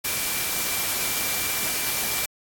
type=tone in noise; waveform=sine; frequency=2351 Hz; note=D7; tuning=1 cent sharp; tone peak=-35 dBFS; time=0.04-2.26 s; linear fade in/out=10 ms; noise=white; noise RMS=-26 dBFS; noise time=0.04-2.26 s; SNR=-12 dB; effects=AAC 64 kbps